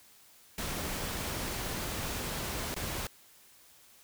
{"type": "noise with dropouts", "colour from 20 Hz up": "pink", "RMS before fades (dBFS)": -36, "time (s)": [0.58, 3.07], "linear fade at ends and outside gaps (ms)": 2, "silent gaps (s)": [2.743, 2.763], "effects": ["white hiss -59 dBFS RMS until 4.03 s"]}